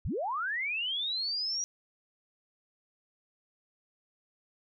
sine linear sweep, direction up, 35.44 to 5800 Hz, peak -30 dBFS, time 0.05-1.64 s, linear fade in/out 0 ms, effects none

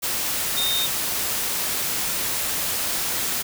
sine tone in noise, 3676 Hz, A#7, 25 cents flat, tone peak -22 dBFS, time 0.56-0.87 s, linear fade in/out 20 ms, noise white, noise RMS -25 dBFS, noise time 0.02-3.43 s, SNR 0 dB, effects none

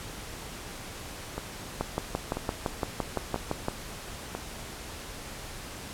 two click trains, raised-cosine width 1 ms, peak -13 / -18 dBFS, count 12 / 4, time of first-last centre 1.81-3.684 / 1.38-4.35 s, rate 5.87 / 1.01 Hz, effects pink hiss -41 dBFS RMS until 5.93 s + low-pass 12000 Hz 12 dB/octave

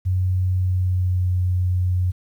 sine tone with pitch glide, 92.3 to 90.77 Hz, F#2 to F#2, -4 to -33 cents, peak -17 dBFS, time 0.05-2.12 s, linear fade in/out 20 ms, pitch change -29 cents, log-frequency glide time 0.55-1.33 s, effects 9-bit

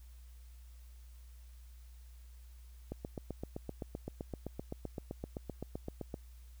click train, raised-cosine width 2 ms, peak -26 dBFS, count 26, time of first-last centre 2.92-6.142 s, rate 7.76 Hz, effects added 60 Hz sine -51 dBFS peak until 6.6 s + white hiss -68 dBFS RMS until 6.6 s

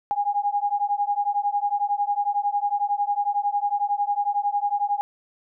sine beating tone pair, 812 / 823 Hz, G#5 / G#5, -39 / -16 cents, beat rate 11 Hz, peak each -24 dBFS, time 0.11-5.01 s, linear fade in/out 0 ms, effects none

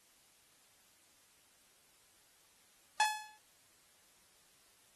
sawtooth tone with exponential decay, 856 Hz, A5, 48 cents flat, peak -22 dBFS, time 3-3.38 s, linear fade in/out 1 ms, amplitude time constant 81 ms, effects white hiss -67 dBFS RMS until 4.95 s + AAC 32 kbps

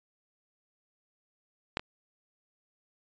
clicks, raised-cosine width 0.3 ms, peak -11 / -23 dBFS, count 2, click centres 1.771 / 1.795 s, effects resampled to 16000 Hz

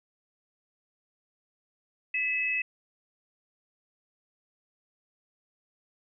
sine tone pair together, 2000 / 2583 Hz, B6 / E7, +21 / -36 cents, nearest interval major third, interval 443 cents, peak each -32 / -27 dBFS, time 2.14-2.62 s, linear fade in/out 5 ms, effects none

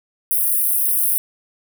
white high-pass noise, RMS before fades -18 dBFS, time 0.31-1.18 s, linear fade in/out 0 ms, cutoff 9300 Hz, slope 96 dB/octave, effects none

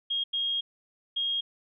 sine tone bursts at uneven times, 3255 Hz, G#7, 36 cents flat, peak -26 dBFS, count 3, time 0.1-0.24 / 0.33-0.61 / 1.16-1.41 s, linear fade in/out 10 ms, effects none

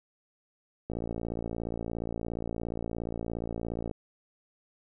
click train, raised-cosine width 2 ms, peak -21 dBFS, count 173, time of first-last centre 0.9-3.912 s, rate 57.1 Hz, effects none

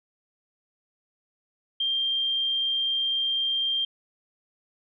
sine tone, 3182 Hz, G7, 25 cents sharp, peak -23 dBFS, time 1.8-3.85 s, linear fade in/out 5 ms, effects none

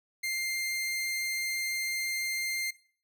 sawtooth tone, 2102 Hz, C7, 7 cents sharp, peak -27 dBFS, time 0.23-2.71 s, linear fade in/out 10 ms, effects noise-tail reverb RT60 0.5 s tail -19 dB re dry

